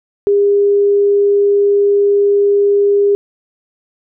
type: tone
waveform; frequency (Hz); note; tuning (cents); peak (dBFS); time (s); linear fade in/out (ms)
sine; 404.5; G#4; -46; -8; 0.27-3.15; 0
effects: none